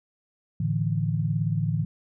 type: chord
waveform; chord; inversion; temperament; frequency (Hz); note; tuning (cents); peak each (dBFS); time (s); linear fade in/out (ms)
sine; A suspended fourth; none; just; 110 / 146.67 / 165; A2 / D3 / E3; 0 / -2 / +2; -27; 0.6-1.85; 5
effects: none